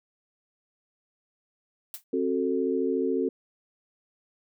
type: noise with exponential decay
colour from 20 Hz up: blue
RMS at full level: -33 dBFS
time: 1.94-2.04 s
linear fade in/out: 1 ms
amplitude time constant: 20 ms
type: chord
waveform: sine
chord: F# diminished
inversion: second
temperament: just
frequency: 266.4 / 370 / 444 Hz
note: C4 / F#4 / A4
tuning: +31 / 0 / +16 cents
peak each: -28 dBFS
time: 2.13-3.29 s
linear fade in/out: 5 ms
effects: none